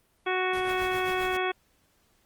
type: harmonic tone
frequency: 370 Hz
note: F#4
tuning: in tune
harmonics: 1 / 2 / 3 / 4 / 5 / 6 / 7 / 9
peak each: -29 / -32 / -34 / -35 / -36 / -37 / -37 / -39 dBFS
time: 0.26-1.52 s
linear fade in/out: 10 ms
type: noise with tremolo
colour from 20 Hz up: pink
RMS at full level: -40 dBFS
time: 0.53-1.37 s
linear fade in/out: 5 ms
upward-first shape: sine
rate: 7.5 Hz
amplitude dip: 65%
effects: pink hiss -67 dBFS RMS until 2.25 s + Opus 32 kbps